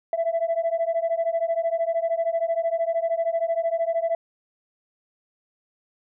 sine beating tone pair, 659.3 / 672.3 Hz, E5 / E5, 0 / +34 cents, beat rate 13 Hz, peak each -23 dBFS, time 0.13-4.15 s, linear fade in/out 2 ms, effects tanh soft clip ceiling -17 dBFS

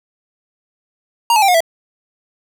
square tone with pitch steps, 935 / 857.4 / 786.2 / 721 / 661.1 Hz, A#5 / A5 / G5 / F#5 / E5, +5 / -45 / +5 / -45 / +5 cents, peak -10 dBFS, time 1.3-1.605 s, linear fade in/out 2 ms, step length 61 ms, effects none

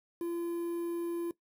triangle tone with quantisation, 341.5 Hz, F4, 39 cents flat, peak -30 dBFS, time 0.21-1.31 s, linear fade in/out 2 ms, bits 9, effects noise-tail reverb RT60 0.1 s tail -18 dB re dry

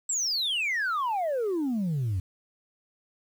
sine exponential sweep, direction down, 7902 to 87.31 Hz, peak -23 dBFS, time 0.09-2.2 s, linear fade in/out 5 ms, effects tanh soft clip ceiling -24 dBFS + 9-bit

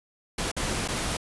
pink noise with dropouts, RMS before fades -29 dBFS, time 0.38-1.17 s, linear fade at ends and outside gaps 5 ms, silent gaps 0.516-0.565 / 0.878-0.885 s, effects resampled to 24000 Hz

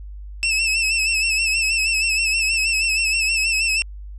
sawtooth tone with vibrato, 2637 Hz, E7, in tune, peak -14 dBFS, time 0.43-3.82 s, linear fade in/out 0 ms, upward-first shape sine, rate 6.3 Hz, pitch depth 58 cents each way, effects added 50 Hz sine -32 dBFS peak until 4.18 s + resampled to 22050 Hz

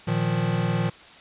square chord, Bb suspended fourth, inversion none, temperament equal, 116.54 / 155.56 / 174.61 Hz, Bb2 / Eb3 / F3, 0 / 0 / 0 cents, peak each -27 dBFS, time 0.07-0.9 s, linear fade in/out 10 ms, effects white hiss -47 dBFS RMS until 1.2 s + resampled to 8000 Hz

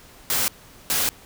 white noise bursts at uneven times, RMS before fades -22 dBFS, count 2, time 0.3-0.48 / 0.9-1.09 s, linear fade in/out 0 ms, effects pink hiss -48 dBFS RMS until 1.25 s

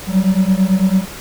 triangle beating tone pair, 185 / 194 Hz, F#3 / G3, 0 / -18 cents, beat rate 9 Hz, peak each -12 dBFS, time 0.07-1.06 s, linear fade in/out 50 ms, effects pink hiss -32 dBFS RMS until 1.2 s

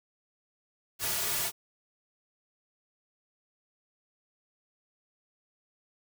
white noise with comb filter, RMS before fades -31 dBFS, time 0.99-1.52 s, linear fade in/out 50 ms, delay 3.8 ms, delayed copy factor -0.9, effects none

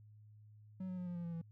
triangle tone with pitch steps, 186.9 / 183.27 / 179.7 / 176.21 / 172.78 / 169.42 / 166.12 Hz, F#3 / F#3 / F3 / F3 / F3 / E3 / E3, +18 / -16 / +50 / +16 / -18 / +48 / +14 cents, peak -38 dBFS, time 0.8-1.416 s, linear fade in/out 5 ms, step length 88 ms, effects added 106 Hz sine -57 dBFS peak until 1.51 s

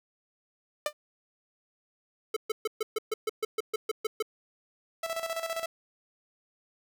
sawtooth tone with exponential decay, 597 Hz, D5, 28 cents sharp, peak -19 dBFS, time 0.86-0.93 s, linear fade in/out 2 ms, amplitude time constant 15 ms
square tone bursts, 436.1 Hz, A4, 15 cents flat, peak -27 dBFS, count 13, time 2.34-4.225 s, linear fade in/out 5 ms, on 25 ms, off 130 ms
sawtooth tone with tremolo, 659.3 Hz, E5, in tune, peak -26 dBFS, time 5.03-5.66 s, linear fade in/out 5 ms, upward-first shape square, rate 15 Hz, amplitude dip 65%
effects none

